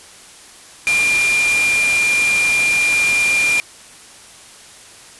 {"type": "tone in noise", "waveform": "sine", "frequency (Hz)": 2397, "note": "D7", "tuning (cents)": 35, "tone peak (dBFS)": -13, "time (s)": [0.87, 3.6], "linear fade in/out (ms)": 0, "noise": "white", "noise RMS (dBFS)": -22, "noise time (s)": [0.87, 3.6], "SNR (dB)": 6, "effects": ["white hiss -41 dBFS RMS until 5.19 s", "resampled to 24000 Hz"]}